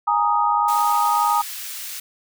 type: chord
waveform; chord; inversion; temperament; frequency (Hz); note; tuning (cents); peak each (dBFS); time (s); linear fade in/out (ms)
sine; Ab suspended second; none; equal; 830.6 / 932.3 / 1244.5; Ab5 / Bb5 / Eb6; 0 / 0 / 0; -21 / -20 / -20; 0.07-1.42; 10
type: high-pass noise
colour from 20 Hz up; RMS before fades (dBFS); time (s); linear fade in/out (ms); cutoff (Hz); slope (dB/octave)
white; -32; 0.68-2; 5; 1700; 12
effects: none